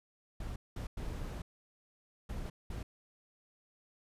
brown noise bursts at uneven times, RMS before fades -40 dBFS, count 5, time 0.4-0.56 / 0.76-0.87 / 0.97-1.42 / 2.29-2.5 / 2.7-2.83 s, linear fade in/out 5 ms, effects resampled to 32000 Hz

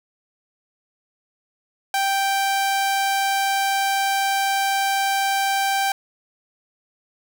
sawtooth tone, 784 Hz, G5, in tune, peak -15 dBFS, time 1.94-5.92 s, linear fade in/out 2 ms, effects none

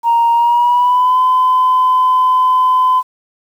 sine tone with pitch glide, 933 to 1017.4 Hz, A#5 to C6, +1 to -49 cents, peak -7 dBFS, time 0.03-3.03 s, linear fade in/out 50 ms, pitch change +150 cents, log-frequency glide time 0.32-1.18 s, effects tanh soft clip ceiling -5 dBFS + 7-bit

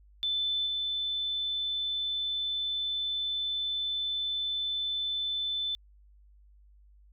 sine tone with level steps, 3520 Hz, A7, in tune, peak -27 / -29 dBFS, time 0.23-5.75 s, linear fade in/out 0 ms, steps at 0.66 s, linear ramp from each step 10 ms, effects added 50 Hz sine -55 dBFS peak until 7.12 s

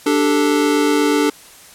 square chord, D suspended fourth, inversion none, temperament equal, 293.7 / 392 / 440 Hz, D4 / G4 / A4, 0 / 0 / 0 cents, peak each -16 / -22 / -19 dBFS, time 0.06-1.3 s, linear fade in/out 5 ms, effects white hiss -42 dBFS RMS until 1.74 s + low-pass 12000 Hz 12 dB/octave

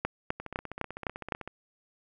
two click trains, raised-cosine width 0.5 ms, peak -13 / -23 dBFS, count 6 / 18, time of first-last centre 0.05-1.322 / 0.4-1.476 s, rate 3.93 / 15.8 Hz, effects none

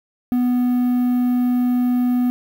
triangle tone with quantisation, 246.9 Hz, B3, in tune, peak -13 dBFS, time 0.32-2.3 s, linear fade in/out 0 ms, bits 7, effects none

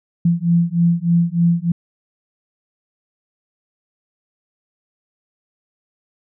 sine beating tone pair, 168.9 / 172.2 Hz, E3 / F3, +42 / -24 cents, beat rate 3.3 Hz, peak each -16 dBFS, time 0.25-1.72 s, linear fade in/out 5 ms, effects none

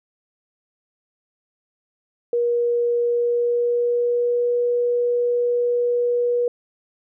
sine tone with pitch glide, 476.8 to 483.2 Hz, A#4 to B4, +39 to -38 cents, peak -17 dBFS, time 2.33-6.48 s, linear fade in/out 2 ms, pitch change +23 cents, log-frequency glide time 3.01-4.55 s, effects none

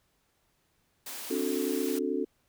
white high-pass noise, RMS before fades -40 dBFS, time 1.06-1.99 s, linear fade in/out 5 ms, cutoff 220 Hz, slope 24 dB/octave
sine chord, D dominant seventh, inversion third, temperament just, 264.3 / 293.7 / 367.1 / 440.5 Hz, C4 / D4 / F#4 / A4, +18 / 0 / -14 / +2 cents, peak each -33 dBFS, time 1.3-2.25 s, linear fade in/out 10 ms
effects pink hiss -72 dBFS RMS until 2.48 s

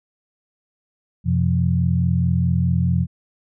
sine tone cluster, 88.2 / 128.3 / 173 Hz, F2 / C3 / F3, +18 / -34 / -16 cents, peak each -20 dBFS, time 1.24-3.07 s, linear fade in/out 50 ms, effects none

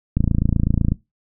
click train, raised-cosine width 5 ms, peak -5 dBFS, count 22, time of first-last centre 0.17-0.92 s, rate 28 Hz, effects noise-tail reverb RT60 0.2 s tail -20 dB re dry

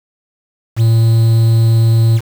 triangle tone with quantisation, 113.6 Hz, A#2, 44 cents flat, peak -5 dBFS, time 0.76-2.21 s, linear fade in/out 50 ms, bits 5, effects none

